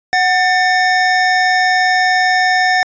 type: tone pair together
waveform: square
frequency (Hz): 740 / 1788.7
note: F#5 / A6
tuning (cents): 0 / +28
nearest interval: octave + minor third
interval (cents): 1528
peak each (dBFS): -14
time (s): 0.13-2.83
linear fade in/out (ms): 0
effects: resampled to 16000 Hz